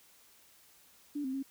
sine tone with pitch steps, 290.8 / 262.5 / 271 Hz, D4 / C4 / C#4, -17 / +6 / -39 cents, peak -33 dBFS, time 1.15-1.429 s, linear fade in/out 10 ms, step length 93 ms, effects white hiss -62 dBFS RMS until 1.5 s

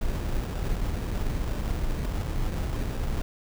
brown noise with sample-and-hold, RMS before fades -28 dBFS, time 0.01-3.22 s, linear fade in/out 5 ms, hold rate 2100 Hz, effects none

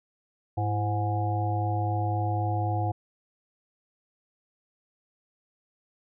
harmonic tone with a mistuned harmonic, 103.83 Hz, G#2, in tune, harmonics 1 / 3 / 5 / 7 / 8, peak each -26 / -35 / -39 / -31 / -36 dBFS, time 0.57-2.92 s, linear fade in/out 10 ms, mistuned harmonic 3, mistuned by +110 cents, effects none

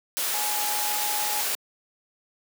sine tone in noise, 838 Hz, G#5, 15 cents sharp, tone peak -31 dBFS, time 0.34-1.41 s, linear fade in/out 0 ms, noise white, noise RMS -27 dBFS, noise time 0.17-1.55 s, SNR -7 dB, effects high-pass 400 Hz 12 dB/octave

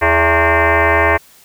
sine tone with frequency modulation, 578 Hz, D5, 28 cents flat, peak -9 dBFS, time 0.01-1.18 s, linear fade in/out 20 ms, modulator 249 Hz, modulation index 6.4, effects white hiss -46 dBFS RMS until 1.44 s

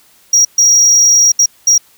triangle tone bursts at uneven times, 5690 Hz, F8, 31 cents sharp, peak -4 dBFS, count 4, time 0.33-0.45 / 0.58-1.32 / 1.39-1.46 / 1.67-1.78 s, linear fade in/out 5 ms, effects white hiss -48 dBFS RMS until 1.97 s

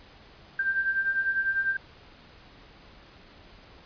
sine beating tone pair, 1568 / 1578 Hz, G6 / G6, 0 / +11 cents, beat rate 10 Hz, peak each -31 / -25 dBFS, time 0.59-1.77 s, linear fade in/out 5 ms, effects pink hiss -52 dBFS RMS until 3.85 s + resampled to 11025 Hz

